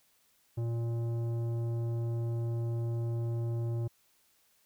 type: tone with tanh clipping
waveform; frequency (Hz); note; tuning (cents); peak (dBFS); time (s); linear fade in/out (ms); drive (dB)
sine; 116.54; A#2; 0; -32; 0.57-3.88; 10; 12
effects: white hiss -69 dBFS RMS until 4.65 s